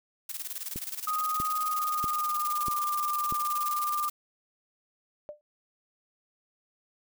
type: noise with tremolo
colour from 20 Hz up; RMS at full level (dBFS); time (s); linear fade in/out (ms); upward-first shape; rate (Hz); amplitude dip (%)
blue; -35; 0.29-4.1; 5; square; 19; 70
type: click train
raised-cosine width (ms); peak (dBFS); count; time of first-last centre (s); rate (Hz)
3; -24; 5; 0.76-3.324; 1.56
type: tone with pitch glide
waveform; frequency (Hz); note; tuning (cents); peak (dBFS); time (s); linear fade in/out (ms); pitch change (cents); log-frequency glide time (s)
sine; 1244.5 to 1195.9; D#6 to D6; 0 to +31; -27; 1.07-4.09; 5; -69; 1.67-2.77
type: tone with exponential decay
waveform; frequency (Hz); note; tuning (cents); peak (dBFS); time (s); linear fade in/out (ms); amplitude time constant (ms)
sine; 596; D5; +25; -33; 5.29-5.41; 0; 26
effects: none